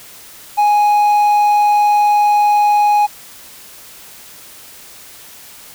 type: tone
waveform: triangle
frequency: 830.6 Hz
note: G#5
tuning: in tune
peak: -7 dBFS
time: 0.57-3.07 s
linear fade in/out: 20 ms
effects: white hiss -38 dBFS RMS until 5.74 s